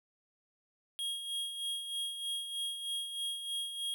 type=tone with tremolo; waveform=square; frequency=3270 Hz; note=G#7; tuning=28 cents flat; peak=-34 dBFS; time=0.99-3.94 s; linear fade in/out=0 ms; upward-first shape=sine; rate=3.2 Hz; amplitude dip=55%; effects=none